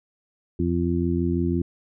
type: harmonic tone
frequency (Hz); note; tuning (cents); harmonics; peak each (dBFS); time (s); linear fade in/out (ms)
86; F2; -26; 1 / 2 / 3 / 4; -26 / -26 / -26 / -26; 0.59-1.62; 5
effects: none